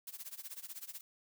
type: noise with tremolo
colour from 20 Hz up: blue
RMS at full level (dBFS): -44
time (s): 0.07-1.01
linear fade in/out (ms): 2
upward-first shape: sine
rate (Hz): 16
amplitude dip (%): 90
effects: none